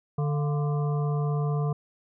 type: harmonic tone with a mistuned harmonic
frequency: 147.4 Hz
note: D3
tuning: 7 cents sharp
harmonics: 1 / 3 / 5 / 7 / 8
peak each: -24 / -34 / -38 / -41 / -42 dBFS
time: 0.18-1.73 s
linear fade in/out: 5 ms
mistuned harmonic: 5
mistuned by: -82 cents
effects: none